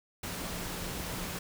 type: tone in noise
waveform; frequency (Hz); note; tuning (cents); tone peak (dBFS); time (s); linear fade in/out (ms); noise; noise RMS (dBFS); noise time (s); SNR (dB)
sine; 178.1; F3; +34; -44; 0.23-1.39; 5; pink; -38; 0.23-1.39; -9
effects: none